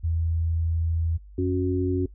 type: tone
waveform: sine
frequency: 82.41 Hz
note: E2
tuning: in tune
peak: -22 dBFS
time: 0.03-1.18 s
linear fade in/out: 20 ms
type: harmonic tone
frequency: 91.5 Hz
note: F#2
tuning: 19 cents flat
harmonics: 1 / 3 / 4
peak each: -26 / -26 / -26 dBFS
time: 1.38-2.06 s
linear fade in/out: 5 ms
effects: noise-tail reverb RT60 0.1 s tail -20 dB re dry + added 50 Hz sine -43 dBFS peak until 2.14 s